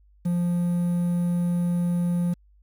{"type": "tone with quantisation", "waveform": "triangle", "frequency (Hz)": 174.61, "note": "F3", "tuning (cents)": 0, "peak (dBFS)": -19, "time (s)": [0.25, 2.34], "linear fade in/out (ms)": 10, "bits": 8, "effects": ["added 50 Hz sine -54 dBFS peak until 2.62 s"]}